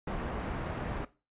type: low-pass noise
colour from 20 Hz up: pink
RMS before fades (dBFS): -36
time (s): 0.07-1.05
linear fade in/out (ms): 5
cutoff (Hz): 1500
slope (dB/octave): 12
effects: noise-tail reverb RT60 0.3 s tail -17 dB re dry + resampled to 8000 Hz